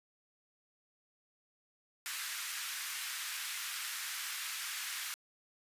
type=high-pass noise; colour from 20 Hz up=pink; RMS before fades=-40 dBFS; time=2.06-5.14 s; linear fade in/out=0 ms; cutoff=1400 Hz; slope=24 dB/octave; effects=resampled to 32000 Hz